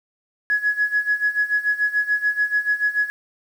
sine tone with tremolo, 1683 Hz, G#6, 23 cents sharp, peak -14 dBFS, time 0.5-3.1 s, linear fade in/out 0 ms, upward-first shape sine, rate 6.9 Hz, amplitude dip 85%, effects tanh soft clip ceiling -10 dBFS + 8-bit

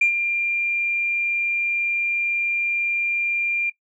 sine tone with ADSR envelope, 2389 Hz, D7, 29 cents sharp, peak -12 dBFS, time 0.01-3.7 s, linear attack 6 ms, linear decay 97 ms, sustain -8 dB, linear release 7 ms, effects noise-tail reverb RT60 0.1 s tail -17 dB re dry + tanh soft clip ceiling -9 dBFS

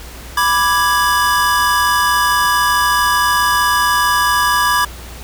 square chord, G# diminished, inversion first, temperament equal, 987.8 / 1174.7 / 1661.2 Hz, B5 / D6 / G#6, 0 / 0 / 0 cents, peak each -17 dBFS, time 0.37-4.85 s, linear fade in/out 5 ms, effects added 60 Hz sine -32 dBFS peak until 5.23 s + pink hiss -35 dBFS RMS until 5.23 s

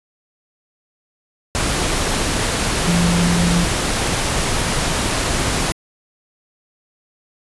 sine tone in noise, 172.7 Hz, F3, 19 cents flat, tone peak -15 dBFS, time 2.87-3.64 s, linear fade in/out 0 ms, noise pink, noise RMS -19 dBFS, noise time 1.55-5.72 s, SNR +1 dB, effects resampled to 24000 Hz

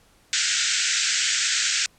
white band-pass noise, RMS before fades -23 dBFS, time 0.33-1.86 s, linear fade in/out 0 ms, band 1400 to 7900 Hz, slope 96 dB/octave, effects pink hiss -58 dBFS RMS until 1.98 s + low-pass 12000 Hz 12 dB/octave

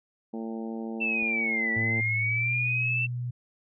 harmonic tone, 112.8 Hz, A2, 44 cents sharp, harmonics 2 / 3 / 4 / 5 / 6 / 7 / 8, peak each -33 / -39 / -41 / -46 / -49 / -46 / -53 dBFS, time 0.33-2.01 s, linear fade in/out 10 ms
sine linear two-way sweep, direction down then up, 2687 to 1952 to 2687 Hz, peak -25 dBFS, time 1-3.07 s, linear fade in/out 20 ms, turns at 1.72 s
clicks, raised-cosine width 2 ms, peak -34 / -38 dBFS, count 2, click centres 1.227 / 2.007 s
sine tone with pitch glide, 111 to 122.45 Hz, A2 to B2, +16 to -14 cents, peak -29 dBFS, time 1.76-3.31 s, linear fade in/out 10 ms, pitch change +170 cents, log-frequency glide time 2.23-2.55 s
effects none

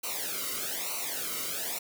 white noise with flanger, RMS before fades -34 dBFS, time 0.03-1.79 s, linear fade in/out 10 ms, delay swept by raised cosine 0.58 to 1.2 ms, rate 1.1 Hz, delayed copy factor -0.95, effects none

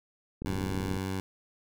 click train, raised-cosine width 3 ms, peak -23 dBFS, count 21, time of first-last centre 0.42-0.968 s, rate 36.5 Hz
15% pulse tone, 95 Hz, F#2, 46 cents sharp, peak -25 dBFS, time 0.46-1.2 s, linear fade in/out 0 ms
effects none

